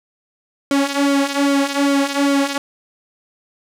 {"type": "tone with flanger", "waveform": "sawtooth", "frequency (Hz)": 280, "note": "C#4", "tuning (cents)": 18, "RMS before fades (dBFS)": -17, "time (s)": [0.71, 2.58], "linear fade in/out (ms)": 2, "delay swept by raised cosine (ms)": [1.1, 3.7], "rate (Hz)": 2.5, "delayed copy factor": -0.7, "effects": ["low-pass 10000 Hz 12 dB/octave", "8-bit"]}